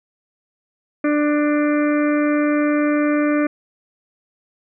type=harmonic tone; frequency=296.2 Hz; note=D4; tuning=15 cents sharp; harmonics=1 / 2 / 4 / 5 / 6 / 7 / 8; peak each=-16 / -22 / -28 / -30 / -32 / -33 / -34 dBFS; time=1.04-3.47 s; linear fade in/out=5 ms; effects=none